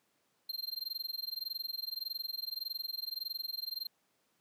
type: tone with amplitude modulation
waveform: square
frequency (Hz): 4174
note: C8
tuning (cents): -5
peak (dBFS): -34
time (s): 0.49-3.87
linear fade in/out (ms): 5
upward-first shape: sine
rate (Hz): 21.7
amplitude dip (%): 100
effects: pink hiss -75 dBFS RMS until 4.4 s + high-pass 200 Hz 12 dB/octave